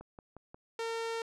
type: click train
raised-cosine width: 1 ms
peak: -34 dBFS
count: 4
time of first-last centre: 0.01-0.545 s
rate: 5.61 Hz
type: tone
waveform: sawtooth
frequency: 456.3 Hz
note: A#4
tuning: 37 cents flat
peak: -30 dBFS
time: 0.79-1.22 s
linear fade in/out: 2 ms
effects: low-pass 7000 Hz 12 dB/octave